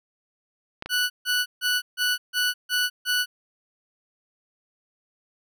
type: clicks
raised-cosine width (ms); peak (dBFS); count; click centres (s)
0.3; -17; 2; 0.824 / 0.86
type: tone bursts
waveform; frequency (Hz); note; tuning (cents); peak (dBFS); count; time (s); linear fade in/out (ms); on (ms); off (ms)
20% pulse; 1480; F#6; 0; -16; 7; 0.89-3.26; 50; 210; 150
effects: none